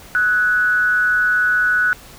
sine tone with frequency modulation, 1480 Hz, F#6, in tune, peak -13 dBFS, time 0.15-1.93 s, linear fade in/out 0 ms, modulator 195 Hz, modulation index 0.37, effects pink hiss -41 dBFS RMS until 2.18 s

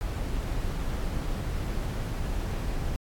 brown noise, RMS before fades -30 dBFS, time 0.01-2.96 s, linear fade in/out 0 ms, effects AAC 64 kbps

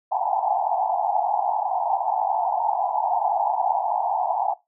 pink band-pass noise, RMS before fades -23 dBFS, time 0.11-4.54 s, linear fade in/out 10 ms, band 700 to 920 Hz, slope 96 dB/octave, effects noise-tail reverb RT60 0.2 s tail -19 dB re dry

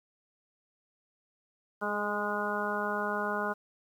harmonic tone with a mistuned harmonic, 206.8 Hz, G#3, 7 cents flat, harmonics 1 / 2 / 3 / 4 / 5 / 6 / 7, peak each -38 / -37 / -37 / -38 / -37 / -38 / -35 dBFS, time 1.81-3.54 s, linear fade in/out 20 ms, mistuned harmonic 2, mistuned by +16 cents, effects 10-bit

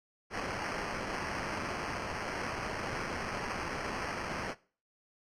blue noise with sample-and-hold, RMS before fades -37 dBFS, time 0.3-4.55 s, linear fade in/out 50 ms, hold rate 3675 Hz, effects noise-tail reverb RT60 0.4 s tail -20 dB re dry + low-pass 6000 Hz 12 dB/octave

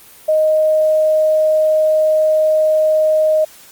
sine tone, 622.3 Hz, D#5, in tune, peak -10 dBFS, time 0.28-3.45 s, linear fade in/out 10 ms, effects white hiss -42 dBFS RMS until 3.71 s + Opus 32 kbps

